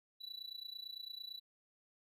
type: tone with amplitude modulation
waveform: triangle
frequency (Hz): 3951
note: B7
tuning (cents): 0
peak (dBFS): -40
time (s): 0.2-1.4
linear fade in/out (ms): 20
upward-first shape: sine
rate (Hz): 28.9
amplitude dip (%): 90
effects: none